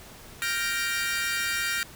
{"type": "chord", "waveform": "sawtooth", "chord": "G minor seventh", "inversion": "third", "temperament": "equal", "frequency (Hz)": [1396.9, 1568, 1864.7, 2349], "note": ["F6", "G6", "Bb6", "D7"], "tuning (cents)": [0, 0, 0, 0], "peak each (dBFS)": [-28, -30, -27, -29], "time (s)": [0.42, 1.83], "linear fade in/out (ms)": 0, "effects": ["pink hiss -47 dBFS RMS until 1.95 s"]}